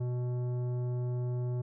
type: tone with tanh clipping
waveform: sine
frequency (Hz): 123.47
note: B2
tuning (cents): 0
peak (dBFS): -32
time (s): 0-1.62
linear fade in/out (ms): 10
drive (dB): 12
effects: none